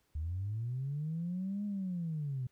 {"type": "linear two-way sweep", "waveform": "sine", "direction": "up then down", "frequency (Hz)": [72.8, 208.1, 122.9], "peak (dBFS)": -33, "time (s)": [0.15, 2.47], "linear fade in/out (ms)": 5, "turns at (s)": 1.65, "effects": ["tanh soft clip ceiling -29 dBFS", "pink hiss -75 dBFS RMS until 2.51 s"]}